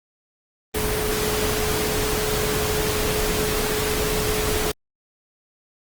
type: tone in noise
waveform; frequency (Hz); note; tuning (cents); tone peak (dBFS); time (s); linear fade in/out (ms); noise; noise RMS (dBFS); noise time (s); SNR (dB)
sine; 426.6; G#4; +46; -25; 0.74-4.72; 10; pink; -24; 0.74-4.72; -4
effects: Opus 24 kbps